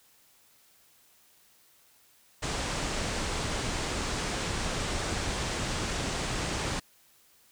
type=low-pass noise; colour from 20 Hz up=pink; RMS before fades=-32 dBFS; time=2.42-6.8 s; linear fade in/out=10 ms; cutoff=8800 Hz; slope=48 dB/octave; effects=white hiss -62 dBFS RMS until 7.51 s